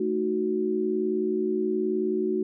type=chord; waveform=sine; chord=D# diminished; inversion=second; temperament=equal; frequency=220 / 311.1 / 370 Hz; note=A3 / D#4 / F#4; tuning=0 / 0 / 0 cents; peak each=-30 / -30 / -25 dBFS; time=0-2.43 s; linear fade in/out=5 ms; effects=none